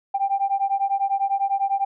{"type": "beating tone pair", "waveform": "sine", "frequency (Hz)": [784, 794], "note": ["G5", "G5"], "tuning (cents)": [0, 22], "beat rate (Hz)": 10, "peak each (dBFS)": -22, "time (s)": [0.14, 1.85], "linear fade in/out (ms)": 10, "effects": ["tanh soft clip ceiling -12 dBFS"]}